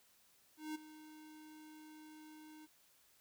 square tone with ADSR envelope, 308.6 Hz, D#4, 14 cents flat, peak -40 dBFS, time 0.57-2.67 s, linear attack 180 ms, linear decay 14 ms, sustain -15 dB, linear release 26 ms, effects white hiss -70 dBFS RMS until 3.2 s

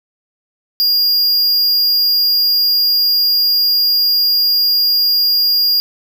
square tone, 4829 Hz, D8, 47 cents sharp, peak -11 dBFS, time 0.8-5.8 s, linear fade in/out 0 ms, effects none

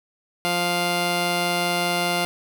10% pulse tone pair together, 175 / 700 Hz, F3 / F5, +4 / +4 cents, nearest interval 2 octaves, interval 2400 cents, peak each -16 dBFS, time 0.45-2.25 s, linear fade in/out 0 ms, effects none

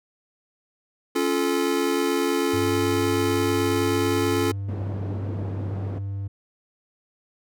square chord, Db augmented, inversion none, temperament just, 277.2 / 346.5 / 433.1 Hz, Db4 / F4 / A4, 0 / -14 / -27 cents, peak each -26 / -26 / -26 dBFS, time 1.15-4.52 s, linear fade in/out 10 ms
triangle tone, 98.9 Hz, G2, 16 cents sharp, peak -25 dBFS, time 2.53-6.28 s, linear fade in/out 10 ms
white band-pass noise, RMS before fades -35 dBFS, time 4.68-5.99 s, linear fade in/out 10 ms, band 100 to 320 Hz, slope 12 dB/octave
effects none

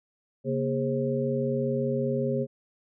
sine tone cluster, 136 / 235.9 / 408.8 / 534 Hz, C#3 / A#3 / G#4 / C5, -33 / +21 / -27 / +35 cents, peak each -30 dBFS, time 0.44-2.47 s, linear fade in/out 50 ms, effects none

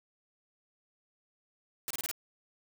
white noise bursts, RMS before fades -36 dBFS, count 5, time 1.88-2.113 s, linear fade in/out 0 ms, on 25 ms, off 27 ms, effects none

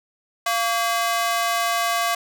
sawtooth ring-modulated tone, 917 Hz, A#5, 29 cents flat, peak -13 dBFS, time 0.46-2.15 s, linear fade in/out 5 ms, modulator 224 Hz, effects none

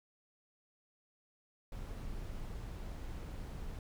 brown noise, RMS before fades -43 dBFS, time 1.72-3.79 s, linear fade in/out 2 ms, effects none

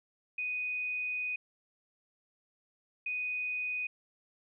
sine tone bursts at uneven times, 2489 Hz, D#7, in tune, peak -32 dBFS, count 2, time 0.38-1.36 / 3.06-3.87 s, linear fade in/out 5 ms, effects none

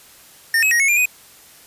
square tone with pitch steps, 1819 / 2560 / 1882 / 2192 / 2393 / 2493 Hz, A#6 / D#7 / A#6 / C#7 / D7 / D#7, -43 / +49 / +16 / -20 / +32 / +3 cents, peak -14 dBFS, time 0.54-1.056 s, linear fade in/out 2 ms, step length 86 ms, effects white hiss -46 dBFS RMS until 1.66 s + resampled to 32000 Hz

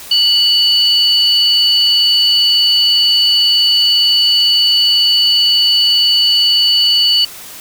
sine tone pair together, 2946 / 4489 Hz, F#7 / C#8, -8 / +21 cents, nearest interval perfect fifth, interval 729 cents, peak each -11 dBFS, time 0.11-7.25 s, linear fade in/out 5 ms, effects white hiss -32 dBFS RMS until 7.6 s

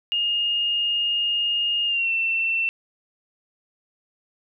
sine tone with pitch glide, 2841 to 2689 Hz, F7 to E7, +29 to +34 cents, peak -20 dBFS, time 0.12-2.69 s, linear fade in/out 0 ms, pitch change -95 cents, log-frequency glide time 1.86-2.11 s, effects none

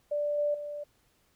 sine tone with level steps, 587.3 Hz, D5, in tune, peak -27 / -25 / -35 dBFS, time 0.11-0.84 s, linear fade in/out 10 ms, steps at 0.38 / 0.54 s, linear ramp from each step 5 ms, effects pink hiss -69 dBFS RMS until 1.35 s

